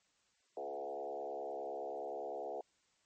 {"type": "tone with frequency modulation", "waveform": "sine", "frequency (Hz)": 576, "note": "D5", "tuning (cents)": -34, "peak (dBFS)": -39, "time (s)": [0.57, 2.61], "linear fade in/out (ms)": 2, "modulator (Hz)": 69.7, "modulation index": 2.8, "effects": ["white hiss -75 dBFS RMS until 3.05 s", "MP3 32 kbps"]}